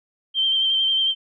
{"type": "tone with vibrato", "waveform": "sine", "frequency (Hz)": 3136, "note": "G7", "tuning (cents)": 0, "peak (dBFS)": -17, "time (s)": [0.34, 1.15], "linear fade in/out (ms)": 50, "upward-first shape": "triangle", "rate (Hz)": 11, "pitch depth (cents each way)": 29, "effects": []}